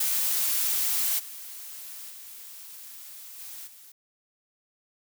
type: noise with level steps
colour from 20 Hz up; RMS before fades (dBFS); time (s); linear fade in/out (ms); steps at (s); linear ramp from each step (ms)
blue; -26 / -41 / -44 / -41 / -50; 0-3.92; 5; 1.18 / 2.09 / 3.38 / 3.66; 20
effects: none